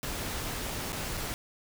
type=noise with dropouts; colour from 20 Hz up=pink; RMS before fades=-35 dBFS; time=0.03-1.34 s; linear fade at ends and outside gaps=0 ms; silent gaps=0.921-0.929 / 1.17-1.174 s; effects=none